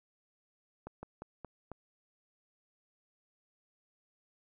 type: slowing click train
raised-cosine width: 1 ms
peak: -29 dBFS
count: 5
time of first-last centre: 0.87-1.717 s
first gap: 160 ms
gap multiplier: 1.19
effects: none